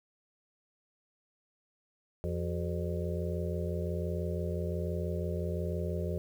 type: harmonic tone with a mistuned harmonic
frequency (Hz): 85.9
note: F2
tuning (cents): -28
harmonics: 1 / 2 / 4 / 5 / 6 / 7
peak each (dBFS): -34 / -37 / -40 / -41 / -42 / -42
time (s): 2.24-6.18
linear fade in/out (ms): 0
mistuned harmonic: 4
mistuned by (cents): +120
effects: 10-bit